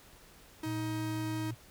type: tone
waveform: 45% pulse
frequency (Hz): 315.1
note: D#4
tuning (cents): +22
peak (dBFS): -35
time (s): 0.63-1.51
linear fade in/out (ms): 5
type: tone with vibrato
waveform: sine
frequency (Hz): 115.5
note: A#2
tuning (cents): -16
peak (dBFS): -36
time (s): 0.65-1.55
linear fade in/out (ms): 20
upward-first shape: square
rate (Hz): 5.9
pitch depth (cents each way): 11
effects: pink hiss -57 dBFS RMS until 1.7 s